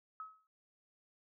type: tone with exponential decay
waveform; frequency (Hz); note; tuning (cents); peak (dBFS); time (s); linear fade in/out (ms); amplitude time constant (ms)
sine; 1282; E6; -49; -40; 0.2-0.47; 1; 58
effects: none